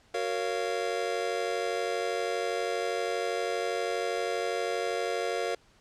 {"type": "chord", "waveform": "square", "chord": "Gb major seventh", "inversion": "none", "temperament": "just", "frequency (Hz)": [370, 462.5, 555, 693.7], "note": ["Gb4", "Bb4", "Db5", "F5"], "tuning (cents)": [0, -14, 2, -12], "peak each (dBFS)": [-37, -33, -36, -35], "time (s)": [0.14, 5.55], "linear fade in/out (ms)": 5, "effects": ["pink hiss -62 dBFS RMS until 5.8 s", "low-pass 7000 Hz 12 dB/octave"]}